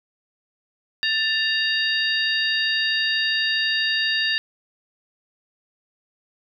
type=harmonic tone with a mistuned harmonic; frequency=932.3 Hz; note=A#5; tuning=in tune; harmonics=2 / 3 / 4 / 5; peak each=-23 / -25 / -26 / -27 dBFS; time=1.03-4.38 s; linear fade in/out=0 ms; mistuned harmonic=2; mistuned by=-89 cents; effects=none